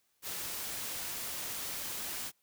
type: noise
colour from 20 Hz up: white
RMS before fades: -39 dBFS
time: 0.22-2.32 s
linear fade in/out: 50 ms
effects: white hiss -75 dBFS RMS until 2.42 s